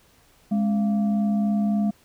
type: tone with frequency modulation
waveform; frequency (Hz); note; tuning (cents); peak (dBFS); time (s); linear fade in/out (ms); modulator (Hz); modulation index
sine; 207.7; G#3; 0; -19; 0.51-1.91; 10; 479; 0.4
effects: pink hiss -58 dBFS RMS until 2.04 s